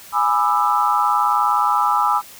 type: chord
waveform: sine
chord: E dominant seventh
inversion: first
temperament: equal with one note detuned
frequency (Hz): 830.6 / 987.8 / 1199.3 / 1318.5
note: G#5 / B5 / D6 / E6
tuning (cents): 0 / 0 / +36 / 0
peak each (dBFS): -20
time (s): 0.12-2.22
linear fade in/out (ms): 50
effects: white hiss -41 dBFS RMS until 2.39 s